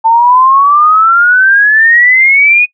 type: exponential sweep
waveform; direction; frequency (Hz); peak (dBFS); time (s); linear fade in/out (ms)
sine; up; 890 to 2489; -3; 0.04-2.66; 20
effects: noise-tail reverb RT60 0.1 s tail -23 dB re dry

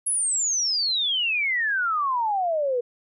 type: exponential sweep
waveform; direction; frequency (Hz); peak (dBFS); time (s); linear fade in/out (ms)
sine; down; 10800 to 472.4; -21; 0.06-2.81; 10
effects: none

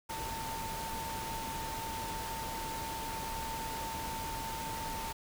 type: tone in noise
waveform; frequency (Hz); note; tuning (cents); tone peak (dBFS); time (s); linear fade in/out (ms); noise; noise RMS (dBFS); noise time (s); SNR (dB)
sine; 899; A5; +37; -39; 0.09-5.13; 10; pink; -41; 0.09-5.13; -1
effects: none

